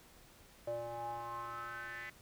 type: tone with band-pass filter sweep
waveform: square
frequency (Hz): 117.7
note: A#2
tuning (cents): +17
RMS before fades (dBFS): -43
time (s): 0.67-2.1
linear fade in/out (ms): 5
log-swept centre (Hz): 580 to 2000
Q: 6.4
effects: pink hiss -61 dBFS RMS until 2.21 s